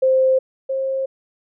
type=tone pair in turn; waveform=sine; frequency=523.3 / 533.7 Hz; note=C5 / C5; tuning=0 / +34 cents; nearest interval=unison; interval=34 cents; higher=second; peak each=-12 / -19 dBFS; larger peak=first; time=0.02-0.39 / 0.69-1.06 s; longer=neither; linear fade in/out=10 ms; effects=none